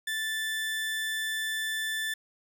30% pulse tone, 1760 Hz, A6, in tune, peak -27 dBFS, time 0.07-2.14 s, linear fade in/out 5 ms, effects none

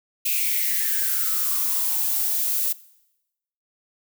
violet noise with high-pass filter sweep, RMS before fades -23 dBFS, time 0.25-2.73 s, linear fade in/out 10 ms, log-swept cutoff 2600 to 530 Hz, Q 8.8, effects noise-tail reverb RT60 0.9 s tail -20 dB re dry

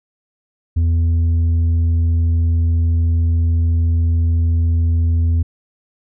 sine tone with tanh clipping, 83.1 Hz, E2, 15 cents sharp, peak -13 dBFS, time 0.76-5.43 s, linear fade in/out 10 ms, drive 4 dB, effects none

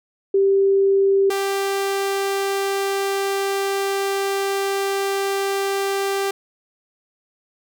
sine / sawtooth tone pair in turn, 392 / 393.5 Hz, G4 / G4, 0 / +7 cents, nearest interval unison, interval 7 cents, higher second, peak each -13 / -16 dBFS, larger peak first, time 0.34-1.3 / 1.3-6.31 s, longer second, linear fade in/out 5 ms, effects none

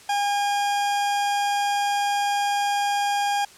40% pulse tone, 812 Hz, G#5, 39 cents flat, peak -20 dBFS, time 0.09-3.45 s, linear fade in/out 5 ms, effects white hiss -48 dBFS RMS until 3.57 s + low-pass 9000 Hz 12 dB/octave

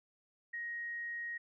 sine tone, 1880 Hz, A#6, 14 cents sharp, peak -38 dBFS, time 0.53-1.38 s, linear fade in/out 10 ms, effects none

